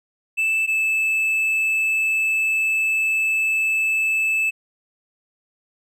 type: tone pair in turn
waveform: triangle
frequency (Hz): 2637 / 2622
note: E7 / E7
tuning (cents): 0 / -10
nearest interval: unison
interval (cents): 10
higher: first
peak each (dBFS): -16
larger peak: neither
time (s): 0.37-0.67 / 0.67-4.51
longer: second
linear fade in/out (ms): 20
effects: none